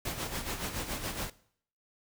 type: noise with tremolo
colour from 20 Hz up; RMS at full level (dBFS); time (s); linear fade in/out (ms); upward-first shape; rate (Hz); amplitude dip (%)
pink; -34; 0.05-1.3; 5; sine; 7.1; 60
effects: noise-tail reverb RT60 0.6 s tail -19 dB re dry